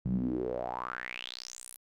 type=tone with band-pass filter sweep; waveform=sawtooth; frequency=61.74 Hz; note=B1; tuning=in tune; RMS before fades=-36 dBFS; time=0.05-1.77 s; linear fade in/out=5 ms; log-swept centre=150 to 12000 Hz; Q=6.9; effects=none